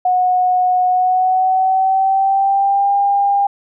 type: tone with pitch glide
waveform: sine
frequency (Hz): 731 to 801.8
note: F#5 to G5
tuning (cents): -21 to +39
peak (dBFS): -11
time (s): 0.05-3.47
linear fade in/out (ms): 5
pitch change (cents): +160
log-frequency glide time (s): 0.88-2.94
effects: none